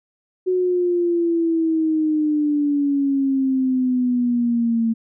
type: exponential sweep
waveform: sine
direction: down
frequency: 370 to 225.6 Hz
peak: -16 dBFS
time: 0.46-4.94 s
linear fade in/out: 20 ms
effects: none